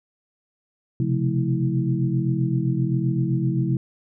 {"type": "tone cluster", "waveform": "sine", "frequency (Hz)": [126.8, 134.5, 175.6, 217.3, 325.6], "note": ["B2", "C3", "F3", "A3", "E4"], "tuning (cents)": [46, 48, 10, -21, -21], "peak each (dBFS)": [-28, -22, -26, -30, -28], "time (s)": [1, 3.77], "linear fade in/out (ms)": 2, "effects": []}